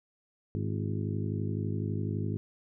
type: harmonic tone with a mistuned harmonic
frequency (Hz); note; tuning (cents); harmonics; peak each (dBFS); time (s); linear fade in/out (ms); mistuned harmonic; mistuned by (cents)
51.91; G#1; 0; 2 / 3 / 4 / 5 / 6 / 7 / 8; -32 / -36 / -38 / -40 / -42 / -43 / -44; 0.55-2.37; 0; 6; +70
effects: none